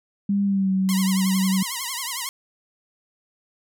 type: tone with pitch glide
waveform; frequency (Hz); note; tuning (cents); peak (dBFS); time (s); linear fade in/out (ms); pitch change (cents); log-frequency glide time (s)
sine; 200.2 to 189.95; G3 to F#3; +37 to +46; -18; 0.29-1.63; 5; -91; 0.44-0.71
type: tone with vibrato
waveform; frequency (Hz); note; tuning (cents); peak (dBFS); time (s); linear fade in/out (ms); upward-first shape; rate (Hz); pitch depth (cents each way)
5% pulse; 1011; B5; +40; -15; 0.89-2.29; 0; triangle; 11; 170
effects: none